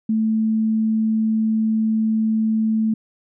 sine tone, 220 Hz, A3, in tune, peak -16 dBFS, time 0.09-2.94 s, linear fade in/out 5 ms, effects none

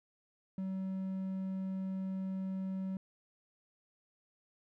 triangle tone, 190 Hz, F#3, 46 cents sharp, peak -33 dBFS, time 0.58-2.97 s, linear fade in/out 2 ms, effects none

